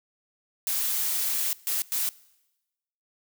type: noise bursts at uneven times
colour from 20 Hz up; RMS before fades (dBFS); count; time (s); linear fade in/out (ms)
blue; -27; 3; 0.67-1.53 / 1.67-1.82 / 1.92-2.09; 0
effects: noise-tail reverb RT60 1.0 s tail -22 dB re dry